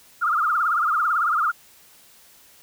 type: tone with vibrato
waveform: sine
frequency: 1300 Hz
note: E6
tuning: 24 cents flat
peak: -18 dBFS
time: 0.21-1.52 s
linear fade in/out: 20 ms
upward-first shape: triangle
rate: 18 Hz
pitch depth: 190 cents each way
effects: white hiss -52 dBFS RMS until 2.62 s